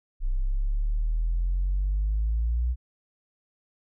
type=exponential sweep; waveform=sine; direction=up; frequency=30.9 to 61.74 Hz; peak=-21 dBFS; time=0.2-2.76 s; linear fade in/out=50 ms; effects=tanh soft clip ceiling -19 dBFS